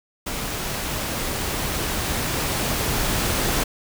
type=noise with level ramp; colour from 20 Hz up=pink; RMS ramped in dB=-28 to -22 dBFS; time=0.26-3.64 s; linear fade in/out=10 ms; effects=none